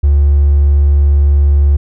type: tone with hard clipping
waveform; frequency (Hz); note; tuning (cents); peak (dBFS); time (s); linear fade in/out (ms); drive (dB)
triangle; 71.5; D2; -46; -6; 0.03-1.77; 10; 4
effects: none